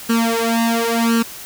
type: tone with flanger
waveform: sawtooth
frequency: 230 Hz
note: A#3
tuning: 23 cents flat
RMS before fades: -17 dBFS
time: 0.09-1.23 s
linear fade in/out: 10 ms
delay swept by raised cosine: 0.68 to 3.28 ms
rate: 0.94 Hz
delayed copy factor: +1
effects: white hiss -34 dBFS RMS until 1.45 s